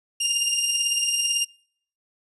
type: beating tone pair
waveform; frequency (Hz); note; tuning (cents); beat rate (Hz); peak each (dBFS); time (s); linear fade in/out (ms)
20% pulse; 2794 / 2812; F7 / F7; 0 / +11; 18; -22 / -18; 0.2-1.45; 10
effects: noise-tail reverb RT60 0.6 s tail -26 dB re dry + resampled to 32000 Hz

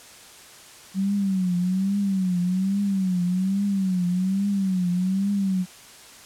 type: tone with vibrato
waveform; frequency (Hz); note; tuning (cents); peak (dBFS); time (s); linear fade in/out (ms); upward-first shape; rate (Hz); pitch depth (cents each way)
sine; 188.9; F#3; +36; -20; 0.94-5.66; 50; triangle; 1.2; 130
effects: white hiss -46 dBFS RMS until 6.25 s + low-pass 10000 Hz 12 dB/octave

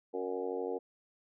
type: harmonic tone with a mistuned harmonic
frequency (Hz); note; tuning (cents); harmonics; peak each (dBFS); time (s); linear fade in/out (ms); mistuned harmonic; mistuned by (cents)
92.5; F#2; 0; 3 / 4 / 5 / 6 / 7 / 8 / 9; -43 / -39 / -36 / -46 / -48 / -46 / -48; 0.13-0.79; 20; 7; -15
effects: none

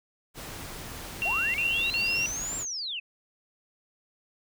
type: noise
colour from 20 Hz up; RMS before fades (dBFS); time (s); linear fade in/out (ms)
pink; -40; 0.34-2.66; 50
type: tone bursts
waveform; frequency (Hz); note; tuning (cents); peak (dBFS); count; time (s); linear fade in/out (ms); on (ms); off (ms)
sine; 2746; F7; -30; -25; 3; 1.22-2.26; 0; 320; 40
type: linear two-way sweep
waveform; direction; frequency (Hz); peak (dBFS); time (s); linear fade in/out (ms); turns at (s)
sine; up then down; 620 to 7459 to 2491; -31; 1.25-3; 10; 2.57
effects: none

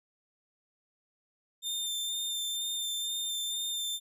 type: tone with vibrato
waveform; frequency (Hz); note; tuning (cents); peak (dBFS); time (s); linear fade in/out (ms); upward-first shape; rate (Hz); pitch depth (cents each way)
sawtooth; 3595; A7; +36; -29; 1.62-4; 50; sine; 2.1; 15
effects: none

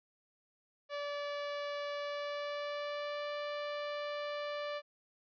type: tone with pitch glide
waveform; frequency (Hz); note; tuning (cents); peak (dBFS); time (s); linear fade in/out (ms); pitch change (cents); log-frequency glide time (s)
sawtooth; 578 to 586.1; D5 to D5; -28 to -4; -33; 0.89-4.82; 50; +24; 1.95-3.31
effects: resampled to 11025 Hz

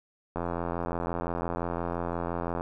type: click train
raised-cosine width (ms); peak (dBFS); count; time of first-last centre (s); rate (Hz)
1; -17; 194; 0.36-2.609; 85.8
effects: none

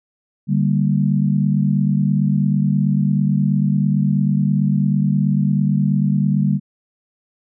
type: chord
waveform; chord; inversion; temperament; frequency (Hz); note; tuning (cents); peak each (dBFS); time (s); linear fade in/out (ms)
sine; G minor; second; equal; 146.83 / 196 / 233.1; D3 / G3 / Bb3; 0 / 0 / 0; -17 / -17 / -23; 0.47-6.6; 50
effects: none

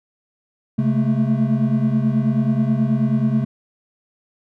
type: tone cluster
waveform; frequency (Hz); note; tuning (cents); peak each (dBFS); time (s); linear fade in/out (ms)
triangle; 134.3 / 214.8 / 224.1; C3 / A3 / A3; +46 / -41 / +32; -18; 0.78-3.45; 10
effects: none

